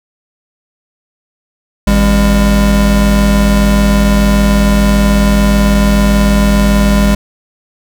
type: tone pair together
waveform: square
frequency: 53.41 / 201.9 Hz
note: G#1 / G#3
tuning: +49 / -49 cents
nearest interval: octave + major seventh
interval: 2302 cents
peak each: -10 dBFS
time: 1.87-7.15 s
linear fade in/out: 5 ms
effects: none